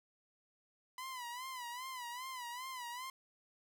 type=tone with vibrato; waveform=sawtooth; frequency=1000 Hz; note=B5; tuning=21 cents sharp; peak=-39 dBFS; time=0.98-3.1 s; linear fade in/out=2 ms; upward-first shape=sine; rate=2.5 Hz; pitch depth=96 cents each way; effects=12-bit